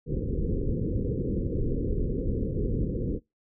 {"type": "low-pass noise", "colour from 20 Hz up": "pink", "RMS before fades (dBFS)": -28, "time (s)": [0.06, 3.2], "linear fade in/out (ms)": 50, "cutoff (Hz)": 510, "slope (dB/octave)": 96, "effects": ["noise-tail reverb RT60 0.2 s tail -24 dB re dry"]}